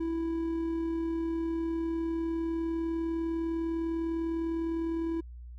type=tone with amplitude modulation; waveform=triangle; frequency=329.6 Hz; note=E4; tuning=in tune; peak=-26 dBFS; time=0-5.21 s; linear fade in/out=10 ms; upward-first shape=sine; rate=39.9 Hz; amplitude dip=25%; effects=added 60 Hz sine -42 dBFS peak until 5.58 s